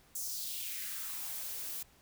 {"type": "noise with high-pass filter sweep", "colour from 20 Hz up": "blue", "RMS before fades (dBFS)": -40, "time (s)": [0.15, 1.83], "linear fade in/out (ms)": 5, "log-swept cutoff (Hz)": [7200, 240], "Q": 2.6, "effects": ["pink hiss -64 dBFS RMS until 2.01 s"]}